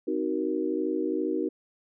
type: chord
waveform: sine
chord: C half-diminished seventh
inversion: none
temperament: just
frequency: 261.6 / 314 / 376.7 / 470.9 Hz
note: C4 / Eb4 / Gb4 / Bb4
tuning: 0 / +16 / +31 / +18 cents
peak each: -34 / -29 / -30 / -33 dBFS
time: 0.07-1.49 s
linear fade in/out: 10 ms
effects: none